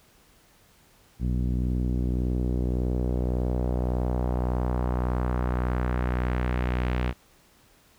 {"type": "tone with low-pass filter sweep", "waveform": "sawtooth", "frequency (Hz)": 61.74, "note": "B1", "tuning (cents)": 0, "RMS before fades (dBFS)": -26, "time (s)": [1.19, 7.14], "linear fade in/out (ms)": 50, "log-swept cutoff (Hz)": [210, 2700], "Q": 1.4, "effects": ["pink hiss -59 dBFS RMS until 7.98 s"]}